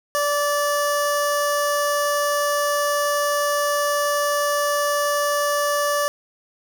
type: tone with notch filter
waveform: 15% pulse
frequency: 581 Hz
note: D5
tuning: 19 cents flat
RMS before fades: -21 dBFS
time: 0.15-6.08 s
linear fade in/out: 0 ms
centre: 2300 Hz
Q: 1.6
effects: none